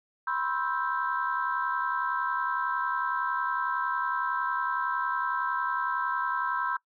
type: chord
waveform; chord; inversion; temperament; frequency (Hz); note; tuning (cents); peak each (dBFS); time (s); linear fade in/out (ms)
sine; C major seventh; third; equal with one note detuned; 987.8 / 1058.7 / 1318.5 / 1568; B5 / C6 / E6 / G6; 0 / +20 / 0 / 0; -32; 0.27-6.77; 5
effects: noise-tail reverb RT60 0.1 s tail -22 dB re dry + tanh soft clip ceiling -16 dBFS